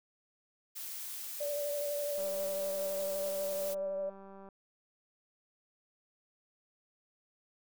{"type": "noise", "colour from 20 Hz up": "blue", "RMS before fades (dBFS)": -42, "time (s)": [0.75, 3.75], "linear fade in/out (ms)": 20}
{"type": "tone with vibrato", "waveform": "sine", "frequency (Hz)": 580, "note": "D5", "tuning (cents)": -22, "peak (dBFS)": -33, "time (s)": [1.4, 4.1], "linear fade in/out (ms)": 10, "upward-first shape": "sine", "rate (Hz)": 12, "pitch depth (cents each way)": 23}
{"type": "click train", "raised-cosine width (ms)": 1, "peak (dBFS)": -39, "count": 451, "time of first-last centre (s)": [2.18, 4.488], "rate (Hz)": 195}
{"effects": []}